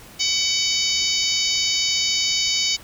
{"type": "harmonic tone with a mistuned harmonic", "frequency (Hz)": 752, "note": "F#5", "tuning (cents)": 28, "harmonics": [3, 4, 5, 6, 7, 8, 9], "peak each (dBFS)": [-28, -26, -27, -24, -26, -29, -28], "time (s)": [0.19, 2.77], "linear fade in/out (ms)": 20, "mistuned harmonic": 6, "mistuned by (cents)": 28, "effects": ["pink hiss -44 dBFS RMS until 2.83 s"]}